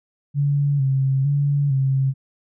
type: tone with vibrato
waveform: sine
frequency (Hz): 138.59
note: C#3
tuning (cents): 0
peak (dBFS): -16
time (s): 0.34-2.14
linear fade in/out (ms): 50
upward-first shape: square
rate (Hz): 1.1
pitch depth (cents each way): 52
effects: none

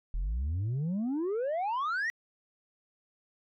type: exponential sweep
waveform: sine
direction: up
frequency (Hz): 38.33 to 1960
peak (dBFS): -26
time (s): 0.14-2.1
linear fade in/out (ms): 0
effects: tanh soft clip ceiling -28 dBFS

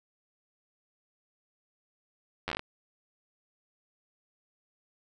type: slowing click train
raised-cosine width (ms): 0.3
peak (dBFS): -16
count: 8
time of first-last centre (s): 2.48-2.594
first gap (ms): 10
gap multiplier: 1.16
effects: none

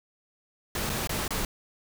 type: noise with dropouts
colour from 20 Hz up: pink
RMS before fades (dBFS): -30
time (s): 0.75-1.45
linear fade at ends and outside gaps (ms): 2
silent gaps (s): 0.895-0.899 / 1.073-1.093 / 1.279-1.306
effects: none

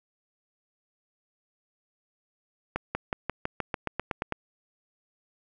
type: accelerating click train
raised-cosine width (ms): 0.5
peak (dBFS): -13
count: 12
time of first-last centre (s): 2.76-4.323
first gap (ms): 190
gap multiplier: 0.94
effects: none

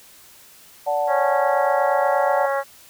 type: chord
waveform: sine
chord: D major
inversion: none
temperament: equal with one note detuned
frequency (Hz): 580.2 / 740 / 880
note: D5 / F#5 / A5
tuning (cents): -21 / 0 / 0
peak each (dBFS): -22 / -23 / -25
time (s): 0.86-2.47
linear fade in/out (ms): 20
type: harmonic tone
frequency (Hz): 275.9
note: C#4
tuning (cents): -8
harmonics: 2 / 3 / 4 / 5 / 6 / 7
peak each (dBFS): -22 / -26 / -28 / -30 / -32 / -33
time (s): 1.07-2.64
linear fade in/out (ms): 50
effects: white hiss -48 dBFS RMS until 2.89 s

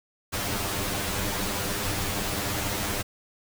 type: noise with comb filter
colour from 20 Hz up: pink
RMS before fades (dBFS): -29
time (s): 0.32-3.03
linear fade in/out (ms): 20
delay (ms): 10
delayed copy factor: +0.95
effects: none

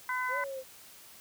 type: harmonic tone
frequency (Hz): 505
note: B4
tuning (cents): +39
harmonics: 2 / 3 / 4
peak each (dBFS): -33 / -35 / -36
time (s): 0.09-0.44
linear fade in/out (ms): 2
type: linear two-way sweep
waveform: sine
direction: up then down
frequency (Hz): 482.7 to 572 to 514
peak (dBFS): -36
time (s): 0.28-0.64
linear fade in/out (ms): 50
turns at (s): 0.38
effects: white hiss -53 dBFS RMS until 1.2 s

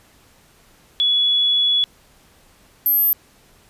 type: tone pair in turn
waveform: sine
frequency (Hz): 3393 / 12899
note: G#7 / G9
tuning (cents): +36 / +48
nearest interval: octave + major seventh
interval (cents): 2312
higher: second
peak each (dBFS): -14 / -13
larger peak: second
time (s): 1-1.84 / 2.86-3.13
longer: first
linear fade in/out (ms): 0
effects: pink hiss -53 dBFS RMS until 3.69 s + resampled to 32000 Hz

